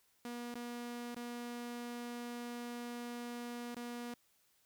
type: tone with dropouts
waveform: sawtooth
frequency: 240 Hz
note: B3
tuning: 49 cents flat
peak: -38 dBFS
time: 0.25-4.14 s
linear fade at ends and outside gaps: 2 ms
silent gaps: 0.542-0.553 / 1.146-1.164 / 3.746-3.765 s
effects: white hiss -73 dBFS RMS until 4.65 s